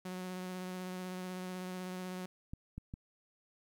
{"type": "tone with vibrato", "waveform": "sawtooth", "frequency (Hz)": 183.5, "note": "F#3", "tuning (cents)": -14, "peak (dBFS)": -36, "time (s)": [0.05, 2.26], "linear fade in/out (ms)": 5, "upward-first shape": "triangle", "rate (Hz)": 16, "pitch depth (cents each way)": 18}
{"type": "clicks", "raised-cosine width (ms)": 5, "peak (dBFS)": -30, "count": 3, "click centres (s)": [2.535, 2.78, 2.939]}
{"effects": ["12-bit"]}